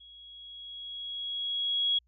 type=tone with level ramp; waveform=sine; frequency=3322 Hz; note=G#7; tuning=in tune; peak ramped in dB=-50 to -23 dBFS; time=0-1.99 s; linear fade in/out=10 ms; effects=added 60 Hz sine -65 dBFS peak until 2.07 s